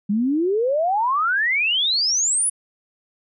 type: exponential sweep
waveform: sine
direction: up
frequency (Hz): 196 to 10470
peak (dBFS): -17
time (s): 0.09-2.5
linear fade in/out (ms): 10
effects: none